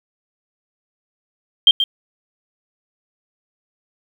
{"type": "tone with echo", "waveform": "sine", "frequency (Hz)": 3175, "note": "G7", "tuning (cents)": 21, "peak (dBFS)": -5, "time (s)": [1.67, 1.71], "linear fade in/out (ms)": 2, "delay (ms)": 130, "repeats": 1, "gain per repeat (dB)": -9, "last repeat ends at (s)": 1.84, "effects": ["7-bit"]}